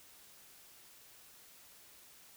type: silence
effects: white hiss -59 dBFS RMS until 2.36 s